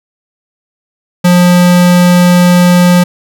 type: tone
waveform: square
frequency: 177.5 Hz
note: F3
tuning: 28 cents sharp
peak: -4 dBFS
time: 1.24-3.04 s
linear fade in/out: 10 ms
effects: none